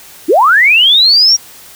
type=linear sweep; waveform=sine; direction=up; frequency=262.3 to 5720 Hz; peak=-4 dBFS; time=0.28-1.37 s; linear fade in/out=20 ms; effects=white hiss -36 dBFS RMS until 1.75 s

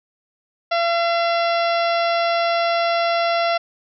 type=harmonic tone; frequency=680 Hz; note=F5; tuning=46 cents flat; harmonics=1 / 2 / 3 / 4 / 5 / 6 / 7 / 8; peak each=-18 / -24 / -28 / -30 / -32 / -34 / -35 / -36 dBFS; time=0.71-3.58 s; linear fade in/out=10 ms; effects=none

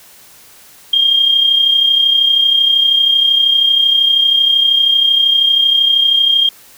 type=tone with amplitude modulation; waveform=sine; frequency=3216 Hz; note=G7; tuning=44 cents sharp; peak=-6 dBFS; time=0.93-6.49 s; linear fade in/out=5 ms; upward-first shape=sine; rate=32.8 Hz; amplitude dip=50%; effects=white hiss -42 dBFS RMS until 6.77 s

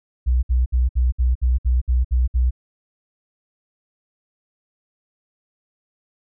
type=tone bursts; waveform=sine; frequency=62.1 Hz; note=B1; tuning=10 cents sharp; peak=-14 dBFS; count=10; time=0.26-2.509 s; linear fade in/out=20 ms; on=170 ms; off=61 ms; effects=none

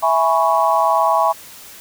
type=chord; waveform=sine; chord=C# minor seventh; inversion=first; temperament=equal; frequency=659.3 / 830.6 / 987.8 / 1108.7 Hz; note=E5 / G#5 / B5 / C#6; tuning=0 / 0 / 0 / 0 cents; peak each=-18 dBFS; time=0.02-1.33 s; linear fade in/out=20 ms; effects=white hiss -39 dBFS RMS until 1.8 s

